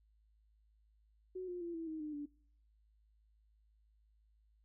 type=tone with pitch steps; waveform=sine; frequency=370 / 355.5 / 341.7 / 328.3 / 315.5 / 303.1 / 291.3 Hz; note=F#4 / F4 / F4 / E4 / D#4 / D#4 / D4; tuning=0 / +31 / -38 / -7 / +24 / -45 / -14 cents; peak=-40 dBFS; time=1.35-2.26 s; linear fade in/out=10 ms; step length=130 ms; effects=noise-tail reverb RT60 0.6 s tail -24 dB re dry + added 53 Hz sine -68 dBFS peak until 4.64 s